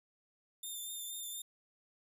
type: tone with vibrato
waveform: 5% pulse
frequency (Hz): 3592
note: A7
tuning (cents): +35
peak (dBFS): -34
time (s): 0.63-1.42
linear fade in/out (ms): 5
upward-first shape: triangle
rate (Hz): 4.2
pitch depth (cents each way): 29
effects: none